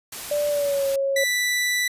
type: noise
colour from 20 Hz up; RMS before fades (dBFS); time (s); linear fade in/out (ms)
white; -34; 0.12-0.96; 5
type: tone with pitch glide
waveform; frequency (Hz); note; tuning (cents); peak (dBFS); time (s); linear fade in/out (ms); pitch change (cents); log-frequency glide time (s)
sine; 587.3 to 548; D5 to C#5; 0 to -20; -20; 0.31-1.24; 5; -120; 0.49-0.87
type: tone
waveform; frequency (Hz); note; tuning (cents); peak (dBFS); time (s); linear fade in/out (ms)
sawtooth; 1975.5; B6; 0; -17; 1.16-1.88; 5
effects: resampled to 32000 Hz